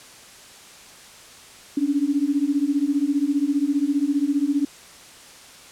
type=beating tone pair; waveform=sine; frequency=276.9 / 291.9 Hz; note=C#4 / D4; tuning=-2 / -10 cents; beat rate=15 Hz; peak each=-22 / -21 dBFS; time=1.77-4.65 s; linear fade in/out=5 ms; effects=white hiss -45 dBFS RMS until 5.71 s + low-pass 9000 Hz 12 dB/octave